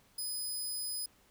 5% pulse tone, 5010 Hz, D#8, 11 cents sharp, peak -30 dBFS, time 0.18-1.06 s, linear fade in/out 5 ms, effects pink hiss -66 dBFS RMS until 1.3 s

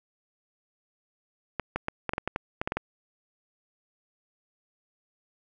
clicks, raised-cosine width 0.5 ms, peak -13 dBFS, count 12, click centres 1.597 / 1.76 / 1.884 / 2.093 / 2.135 / 2.181 / 2.276 / 2.361 / 2.615 / 2.675 / 2.721 / 2.77 s, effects none

